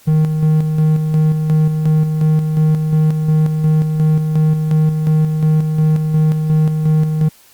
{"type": "tone with tremolo", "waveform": "triangle", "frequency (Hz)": 155.56, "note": "D#3", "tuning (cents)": 0, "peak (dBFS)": -7, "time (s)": [0.07, 7.29], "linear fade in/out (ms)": 10, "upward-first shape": "square", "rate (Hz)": 2.8, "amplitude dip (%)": 45, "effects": ["white hiss -47 dBFS RMS until 7.53 s", "Opus 48 kbps"]}